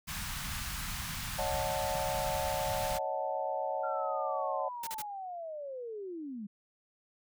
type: band-stop noise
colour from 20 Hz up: pink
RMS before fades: -38 dBFS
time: 0.07-2.99 s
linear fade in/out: 20 ms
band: 190 to 940 Hz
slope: 24 dB/octave
type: chord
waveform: sine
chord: D# half-diminished seventh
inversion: third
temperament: equal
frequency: 554.4 / 622.3 / 740 / 880 Hz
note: C#5 / D#5 / F#5 / A5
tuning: 0 / 0 / 0 / 0 cents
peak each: -37 dBFS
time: 1.38-4.69 s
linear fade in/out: 10 ms
type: linear sweep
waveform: sine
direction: down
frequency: 1386 to 194.3 Hz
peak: -38 dBFS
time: 3.83-6.47 s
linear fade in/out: 10 ms
type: noise bursts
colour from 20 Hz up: white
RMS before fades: -40 dBFS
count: 3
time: 4.83-5.021 s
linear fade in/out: 5 ms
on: 41 ms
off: 34 ms
effects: none